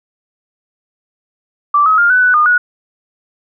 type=tone with pitch steps; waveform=sine; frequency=1168 / 1276 / 1406 / 1498 / 1488 / 1218 / 1460 Hz; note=D6 / D#6 / F6 / F#6 / F#6 / D#6 / F#6; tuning=-10 / +43 / +11 / +21 / +9 / -37 / -24 cents; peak=-7 dBFS; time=1.74-2.58 s; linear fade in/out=5 ms; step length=120 ms; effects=none